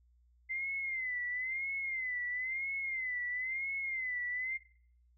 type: tone with vibrato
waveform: sine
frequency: 2067 Hz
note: C7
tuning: 22 cents flat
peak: -34 dBFS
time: 0.49-4.58 s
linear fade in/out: 20 ms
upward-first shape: sine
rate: 1 Hz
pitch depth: 97 cents each way
effects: noise-tail reverb RT60 0.6 s tail -21 dB re dry + added 60 Hz sine -64 dBFS peak until 5.17 s